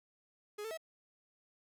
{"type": "tone with pitch steps", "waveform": "45% pulse", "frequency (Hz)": [416.9, 444.7, 646], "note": ["G#4", "A4", "E5"], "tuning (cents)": [7, 18, -35], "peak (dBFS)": -40, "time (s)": [0.58, 0.775], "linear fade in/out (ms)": 10, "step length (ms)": 65, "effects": []}